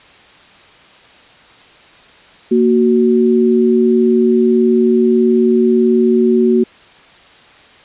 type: tone pair together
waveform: sine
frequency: 233.1 / 371.6 Hz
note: A#3 / F#4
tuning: 0 / +7 cents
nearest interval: minor sixth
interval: 807 cents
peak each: -11 dBFS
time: 2.51-6.64 s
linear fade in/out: 10 ms
effects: white hiss -43 dBFS RMS until 7.84 s + resampled to 8000 Hz